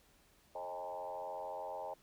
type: tone with frequency modulation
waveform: sine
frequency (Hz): 715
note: F5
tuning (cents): +41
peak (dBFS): -40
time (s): 0.55-1.94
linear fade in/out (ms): 5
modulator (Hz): 89.1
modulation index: 2.4
effects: pink hiss -68 dBFS RMS until 2.02 s